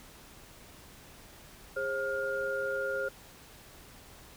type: tone cluster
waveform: sine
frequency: 409.5 / 535 / 1414 Hz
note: G#4 / C5 / F6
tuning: -24 / +38 / +21 cents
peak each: -38 / -33 / -34 dBFS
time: 1.76-3.09 s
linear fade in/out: 10 ms
effects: pink hiss -53 dBFS RMS until 4.36 s